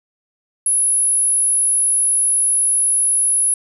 sine tone, 10548 Hz, E9, in tune, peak -13 dBFS, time 0.66-3.54 s, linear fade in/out 2 ms, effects none

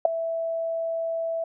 sine tone with ADSR envelope, 659.3 Hz, E5, in tune, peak -9 dBFS, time 0.05-1.44 s, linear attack 4 ms, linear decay 6 ms, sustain -16 dB, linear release 4 ms, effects none

